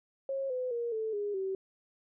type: tone with pitch steps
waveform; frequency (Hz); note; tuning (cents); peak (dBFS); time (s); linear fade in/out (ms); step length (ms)
sine; 542 / 505.7 / 471.8 / 440.2 / 410.8 / 383.3; C#5 / B4 / A#4 / A4 / G#4 / G4; -39 / +41 / +21 / +1 / -19 / -39; -31; 0.29-1.55; 2; 210
effects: none